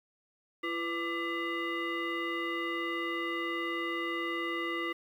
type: tone with frequency modulation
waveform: sine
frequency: 1174.7 Hz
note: D6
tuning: in tune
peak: -31 dBFS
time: 0.63-4.93 s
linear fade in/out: 10 ms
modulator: 836 Hz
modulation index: 1.6
effects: 10-bit